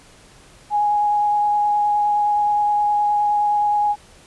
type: tone with vibrato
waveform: sine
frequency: 830.6 Hz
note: G#5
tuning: in tune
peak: -15 dBFS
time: 0.7-3.96 s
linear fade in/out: 50 ms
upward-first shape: sine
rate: 9.6 Hz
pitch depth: 9 cents each way
effects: pink hiss -48 dBFS RMS until 4.26 s + resampled to 24000 Hz